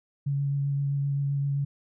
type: tone with vibrato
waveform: sine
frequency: 140.5 Hz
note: C#3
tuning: 24 cents sharp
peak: -24 dBFS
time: 0.26-1.65 s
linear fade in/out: 10 ms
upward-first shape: triangle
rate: 7.7 Hz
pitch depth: 15 cents each way
effects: none